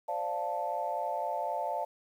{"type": "chord", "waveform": "sine", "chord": "D minor seventh", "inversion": "third", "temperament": "equal", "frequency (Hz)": [523.3, 587.3, 698.5, 880], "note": ["C5", "D5", "F5", "A5"], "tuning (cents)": [0, 0, 0, 0], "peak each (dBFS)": [-40, -36, -35, -34], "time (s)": [0.08, 1.85], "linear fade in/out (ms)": 10, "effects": ["tanh soft clip ceiling -20 dBFS", "10-bit"]}